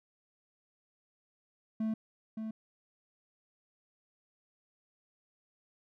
triangle tone with echo, 220 Hz, A3, in tune, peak -28 dBFS, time 1.8-1.94 s, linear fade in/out 5 ms, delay 570 ms, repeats 1, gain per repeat -6 dB, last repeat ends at 2.51 s, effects none

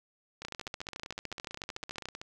two click trains, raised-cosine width 0.2 ms, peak -24 / -20 dBFS, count 29 / 23, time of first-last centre 0.42-2.215 / 0.45-2.056 s, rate 15.6 / 13.7 Hz, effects none

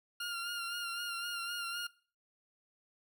20% pulse tone with vibrato, 1400 Hz, F6, 4 cents sharp, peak -32 dBFS, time 0.2-1.87 s, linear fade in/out 5 ms, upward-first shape sine, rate 3.9 Hz, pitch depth 35 cents each way, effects noise-tail reverb RT60 0.4 s tail -20 dB re dry

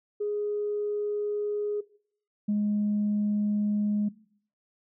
sine tone pair in turn, 415.3 / 208.1 Hz, G#4 / G#3, 0 / +4 cents, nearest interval octave, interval 1196 cents, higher first, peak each -26 / -22 dBFS, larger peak second, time 0.2-1.81 / 2.48-4.09 s, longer neither, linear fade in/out 10 ms, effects noise-tail reverb RT60 0.6 s tail -20 dB re dry + tanh soft clip ceiling -20 dBFS

